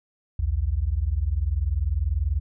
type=tone pair together; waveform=sine; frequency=60.9 / 81.09 Hz; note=B1 / E2; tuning=-24 / -28 cents; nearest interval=perfect fourth; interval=496 cents; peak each=-24 dBFS; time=0.39-2.4 s; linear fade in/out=5 ms; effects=none